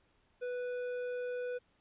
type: tone with tanh clipping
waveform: sine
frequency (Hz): 493.9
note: B4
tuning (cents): 0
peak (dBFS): -37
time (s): 0.41-1.59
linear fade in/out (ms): 20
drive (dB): 10
effects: pink hiss -72 dBFS RMS until 1.8 s + resampled to 8000 Hz